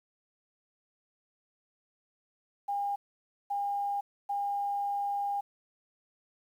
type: tone bursts at uneven times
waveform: sine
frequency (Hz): 807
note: G#5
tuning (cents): -50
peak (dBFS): -29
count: 3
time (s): 2.68-2.96 / 3.5-4.01 / 4.29-5.41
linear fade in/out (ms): 10
effects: 10-bit